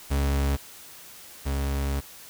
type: tone pair in turn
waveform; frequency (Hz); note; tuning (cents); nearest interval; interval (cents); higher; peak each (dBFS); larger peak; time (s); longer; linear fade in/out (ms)
40% pulse; 69.8 / 69.32; C#2 / C#2; +13 / +1; unison; 12; first; -21 / -24; first; 0.1-0.57 / 1.45-2.01; second; 20
effects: white hiss -46 dBFS RMS until 2.29 s